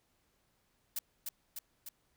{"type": "noise with echo", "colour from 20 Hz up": "blue", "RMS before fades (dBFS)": -36, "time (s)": [0.96, 0.99], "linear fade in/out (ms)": 5, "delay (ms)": 300, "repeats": 3, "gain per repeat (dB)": -3, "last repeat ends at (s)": 1.89, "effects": ["pink hiss -75 dBFS RMS until 2.16 s"]}